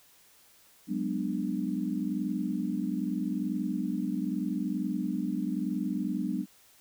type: chord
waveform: sine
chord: G# half-diminished seventh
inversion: third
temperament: just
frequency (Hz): 186.89 / 207.7 / 249.2 / 299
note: F#3 / G#3 / B3 / D4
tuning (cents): +18 / 0 / +16 / +31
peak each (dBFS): -34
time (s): 0.87-6.46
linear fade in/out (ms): 50
effects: white hiss -60 dBFS RMS until 6.8 s